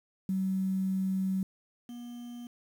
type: tone pair in turn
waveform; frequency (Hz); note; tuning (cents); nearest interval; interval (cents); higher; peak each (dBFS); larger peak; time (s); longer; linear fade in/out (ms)
sine / triangle; 190 / 240.4; F#3 / B3; +46 / -46; major third; 408; second; -27 / -38; first; 0.29-1.43 / 1.89-2.47; first; 2
effects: 9-bit